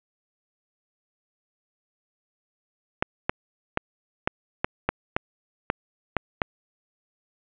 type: clicks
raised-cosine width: 0.5 ms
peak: -6 dBFS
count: 10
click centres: 3.025 / 3.295 / 3.774 / 4.275 / 4.645 / 4.89 / 5.165 / 5.701 / 6.167 / 6.418 s
effects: resampled to 8000 Hz + 8-bit